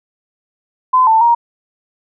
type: tone with pitch steps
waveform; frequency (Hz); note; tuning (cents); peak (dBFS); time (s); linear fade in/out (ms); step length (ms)
sine; 1021 / 889 / 940; C6 / A5 / A#5; -43 / +18 / +14; -7; 0.93-1.35; 10; 140
effects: none